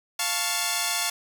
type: chord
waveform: 5% pulse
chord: F augmented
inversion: none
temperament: equal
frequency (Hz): 698.5 / 880 / 1108.7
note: F5 / A5 / C#6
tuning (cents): 0 / 0 / 0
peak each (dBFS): -17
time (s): 0.19-1.1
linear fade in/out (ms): 5
effects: none